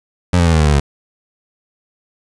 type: tone with pitch steps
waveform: 25% pulse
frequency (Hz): 89.1 / 85.72 / 82.46 / 79.33 / 76.32 / 73.42 / 70.64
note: F2 / F2 / E2 / D#2 / D#2 / D2 / C#2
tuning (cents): +35 / -32 / +1 / +34 / -33 / 0 / +33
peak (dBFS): -6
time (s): 0.33-0.799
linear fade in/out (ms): 5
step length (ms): 67
effects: resampled to 22050 Hz